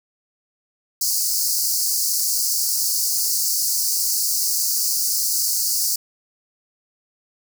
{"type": "high-pass noise", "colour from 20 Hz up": "pink", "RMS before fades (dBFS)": -21, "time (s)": [1.01, 5.96], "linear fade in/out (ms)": 5, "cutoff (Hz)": 4500, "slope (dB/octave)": 96, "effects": []}